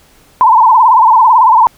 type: tone with vibrato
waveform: sine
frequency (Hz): 947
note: A#5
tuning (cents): +27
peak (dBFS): -3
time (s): 0.41-1.67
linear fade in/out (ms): 0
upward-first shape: sine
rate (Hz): 18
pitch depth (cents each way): 150
effects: pink hiss -46 dBFS RMS until 1.77 s